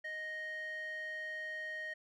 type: tone with band-pass filter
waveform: square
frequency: 622.3 Hz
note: D#5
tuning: in tune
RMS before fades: -42 dBFS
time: 0.04-1.94 s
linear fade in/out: 10 ms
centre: 1700 Hz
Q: 5
effects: none